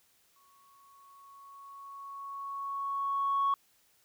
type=tone with exponential growth; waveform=sine; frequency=1108.7 Hz; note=C#6; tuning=in tune; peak=-23 dBFS; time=0.36-3.54 s; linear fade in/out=2 ms; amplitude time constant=690 ms; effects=tanh soft clip ceiling -22 dBFS + white hiss -68 dBFS RMS until 4.04 s